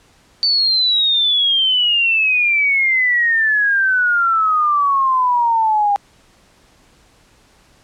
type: exponential sweep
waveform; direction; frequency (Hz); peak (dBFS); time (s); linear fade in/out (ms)
sine; down; 4556 to 802; -12; 0.43-5.96; 0
effects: pink hiss -52 dBFS RMS until 7.83 s + low-pass 9000 Hz 12 dB/octave